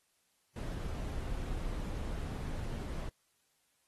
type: noise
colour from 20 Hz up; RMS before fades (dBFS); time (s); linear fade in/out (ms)
brown; -38; 0.56-3.09; 2
effects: white hiss -75 dBFS RMS until 3.87 s + AAC 32 kbps